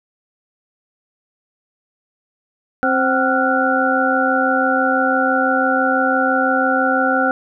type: tone cluster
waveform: sine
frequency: 264.3 / 524 / 762 / 1377 / 1463 Hz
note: C4 / C5 / G5 / F6 / F#6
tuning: +18 / +2 / -49 / -25 / -20 cents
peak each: -20 dBFS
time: 2.83-7.31 s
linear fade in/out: 0 ms
effects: none